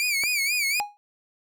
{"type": "tone with vibrato", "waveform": "sawtooth", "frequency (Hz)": 2323, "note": "D7", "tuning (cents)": -20, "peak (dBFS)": -19, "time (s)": [0, 0.8], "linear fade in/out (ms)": 0, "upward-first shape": "sine", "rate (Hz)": 4.1, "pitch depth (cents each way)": 120}
{"type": "click", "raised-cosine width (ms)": 0.5, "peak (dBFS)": -19, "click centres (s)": 0.237}
{"type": "tone with exponential decay", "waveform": "triangle", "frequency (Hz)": 825, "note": "G#5", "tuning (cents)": -12, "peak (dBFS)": -19, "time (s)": [0.8, 0.97], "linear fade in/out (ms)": 0, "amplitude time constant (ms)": 36}
{"effects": []}